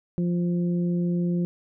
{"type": "harmonic tone", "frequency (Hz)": 174.61, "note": "F3", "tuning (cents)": 0, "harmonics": [1, 2, 3], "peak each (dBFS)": [-22, -31, -40], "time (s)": [0.18, 1.45], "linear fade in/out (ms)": 0, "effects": []}